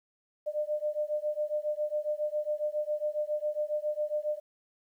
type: beating tone pair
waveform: sine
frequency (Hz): 598 / 605.3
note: D5 / D#5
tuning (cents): +31 / -48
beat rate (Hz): 7.3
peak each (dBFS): -32 / -32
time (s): 0.46-4.4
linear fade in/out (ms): 20
effects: 11-bit